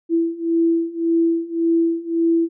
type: beating tone pair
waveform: sine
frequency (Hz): 331.6 / 333.4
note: E4 / E4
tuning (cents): +10 / +20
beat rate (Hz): 1.8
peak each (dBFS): -20 / -18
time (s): 0.09-2.49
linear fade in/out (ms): 50
effects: none